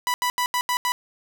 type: tone bursts at uneven times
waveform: sawtooth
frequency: 987.8 Hz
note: B5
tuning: in tune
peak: -17 dBFS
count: 6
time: 0.07-0.14 / 0.22-0.3 / 0.38-0.46 / 0.54-0.61 / 0.69-0.77 / 0.85-0.92 s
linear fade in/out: 0 ms
effects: none